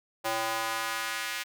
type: tone with high-pass filter sweep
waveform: square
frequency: 112.4 Hz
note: A2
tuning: 37 cents sharp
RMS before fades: -32 dBFS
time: 0.24-1.44 s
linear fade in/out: 20 ms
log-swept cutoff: 650 to 2000 Hz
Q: 1.3
effects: none